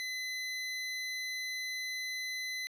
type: tone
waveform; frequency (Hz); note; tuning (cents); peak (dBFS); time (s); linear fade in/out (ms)
25% pulse; 2025; B6; +43; -32; 0-2.67; 0
effects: low-pass 11000 Hz 12 dB/octave